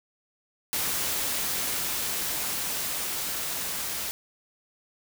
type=noise with level ramp; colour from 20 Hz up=white; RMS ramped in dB=-28 to -32 dBFS; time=0.73-4.11 s; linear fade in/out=0 ms; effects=none